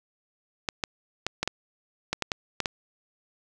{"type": "clicks", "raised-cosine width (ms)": 0.2, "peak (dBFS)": -9, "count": 10, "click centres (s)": [0.688, 0.838, 1.266, 1.43, 1.476, 2.13, 2.223, 2.318, 2.603, 2.658], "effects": []}